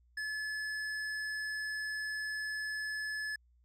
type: tone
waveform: square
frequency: 1720 Hz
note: A6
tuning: 40 cents flat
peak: -36 dBFS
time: 0.17-3.36 s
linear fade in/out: 5 ms
effects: added 60 Hz sine -64 dBFS peak until 3.64 s + low-pass 8000 Hz 12 dB/octave